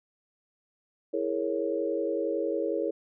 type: chord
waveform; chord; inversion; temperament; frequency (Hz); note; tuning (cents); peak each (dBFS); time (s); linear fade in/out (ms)
sine; A# half-diminished seventh; second; equal with one note detuned; 329.6 / 415.3 / 466.2 / 552.4; E4 / G#4 / A#4 / C#5; 0 / 0 / 0 / -6; -32; 1.13-2.91; 10
effects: none